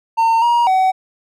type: tone with pitch steps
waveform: triangle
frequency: 909 / 949 / 754 Hz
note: A#5 / A#5 / F#5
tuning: -44 / +31 / +32 cents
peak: -9 dBFS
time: 0.17-0.92 s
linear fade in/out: 20 ms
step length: 250 ms
effects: none